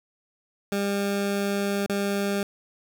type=tone with dropouts; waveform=20% pulse; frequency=200.3 Hz; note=G3; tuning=38 cents sharp; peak=-19 dBFS; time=0.72-2.43 s; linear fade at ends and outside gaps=2 ms; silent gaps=1.863-1.896 s; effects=10-bit

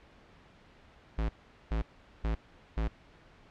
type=tone bursts; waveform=square; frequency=55 Hz; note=A1; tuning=in tune; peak=-29 dBFS; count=4; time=1.18-2.88 s; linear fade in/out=5 ms; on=110 ms; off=420 ms; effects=pink hiss -58 dBFS RMS until 3.5 s + low-pass 3000 Hz 12 dB/octave

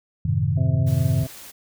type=chord; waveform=sine; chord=F# diminished seventh; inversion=none; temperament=equal with one note detuned; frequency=92.5 / 108.61 / 130.81 / 155.56 Hz; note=F#2 / A2 / C3 / Eb3; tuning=0 / -22 / 0 / 0 cents; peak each=-24 dBFS; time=0.25-1.24 s; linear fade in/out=5 ms
type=harmonic tone; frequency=130.3 Hz; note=C3; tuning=7 cents flat; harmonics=1 / 2 / 3 / 4 / 5; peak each=-28 / -33 / -45 / -42 / -35 dBFS; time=0.57-1.27 s; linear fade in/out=5 ms
type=noise; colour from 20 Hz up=white; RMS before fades=-41 dBFS; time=0.86-1.52 s; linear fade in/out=20 ms
effects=none

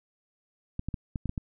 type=clicks; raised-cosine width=5 ms; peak=-19 dBFS; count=7; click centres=0.794 / 0.886 / 0.942 / 1.158 / 1.257 / 1.294 / 1.378 s; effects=none

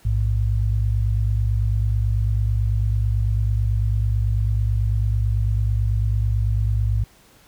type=tone pair together; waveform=sine; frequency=57.73 / 106.8 Hz; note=A#1 / G#2; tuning=-16 / +49 cents; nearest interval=major seventh; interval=1065 cents; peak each=-20 dBFS; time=0.05-7.04 s; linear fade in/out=5 ms; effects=pink hiss -53 dBFS RMS until 7.47 s

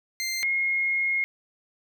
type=tone pair in turn; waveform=20% pulse / sine; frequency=2093 / 2151 Hz; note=C7 / C7; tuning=0 / +47 cents; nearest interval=unison; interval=47 cents; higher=second; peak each=-22 / -22 dBFS; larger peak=neither; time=0.2-0.43 / 0.43-1.24 s; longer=second; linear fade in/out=0 ms; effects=none

